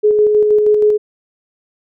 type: tone with tremolo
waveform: sine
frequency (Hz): 422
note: G#4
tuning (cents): +28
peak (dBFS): -7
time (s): 0.03-0.98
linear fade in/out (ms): 20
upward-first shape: square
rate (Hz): 6.3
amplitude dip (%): 30
effects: none